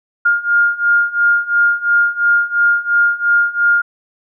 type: beating tone pair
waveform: sine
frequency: 1411 / 1413.9 Hz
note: F6 / F6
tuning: +17 / +21 cents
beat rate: 2.9 Hz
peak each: -15 / -13 dBFS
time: 0.25-3.82 s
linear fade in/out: 10 ms
effects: none